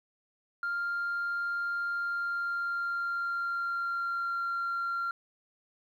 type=tone with pitch glide; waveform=sine; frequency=1396.9 to 1380.1 Hz; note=F6 to F6; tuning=0 to -21 cents; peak=-28 dBFS; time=0.63-5.11 s; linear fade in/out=2 ms; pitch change=-21 cents; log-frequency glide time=1.9-4.41 s; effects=tanh soft clip ceiling -27 dBFS + 11-bit